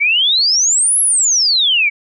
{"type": "exponential two-way sweep", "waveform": "sine", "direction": "up then down", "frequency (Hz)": [2217, 11300, 2217], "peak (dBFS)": -10, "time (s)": [0, 1.9], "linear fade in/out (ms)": 20, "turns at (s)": 1, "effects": []}